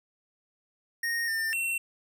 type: tone with pitch steps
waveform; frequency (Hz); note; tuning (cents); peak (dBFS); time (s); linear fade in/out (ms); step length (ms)
square; 1857 / 1799 / 2714; A#6 / A6 / E7; -7 / +38 / +50; -28; 1.03-1.78; 5; 250
effects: none